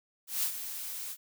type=noise with ADSR envelope; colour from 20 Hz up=blue; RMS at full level=-29 dBFS; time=0.27-1.17 s; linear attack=160 ms; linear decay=85 ms; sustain=-10 dB; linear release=56 ms; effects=none